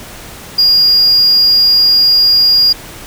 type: tone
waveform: sine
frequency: 4840 Hz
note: D#8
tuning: 49 cents flat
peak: -3 dBFS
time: 0.58-2.73 s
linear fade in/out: 10 ms
effects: tanh soft clip ceiling -4 dBFS + pink hiss -31 dBFS RMS until 3.06 s